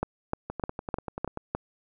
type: two click trains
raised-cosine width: 1 ms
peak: -13 / -19 dBFS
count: 6 / 10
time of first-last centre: 0.03-1.55 / 0.5-1.374 s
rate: 3.29 / 10.3 Hz
effects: none